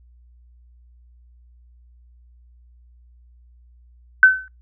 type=tone with exponential decay; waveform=sine; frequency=1523 Hz; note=F#6; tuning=50 cents sharp; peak=-3 dBFS; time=4.23-4.48 s; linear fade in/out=1 ms; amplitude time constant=54 ms; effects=noise-tail reverb RT60 0.2 s tail -25 dB re dry + added 60 Hz sine -48 dBFS peak until 4.61 s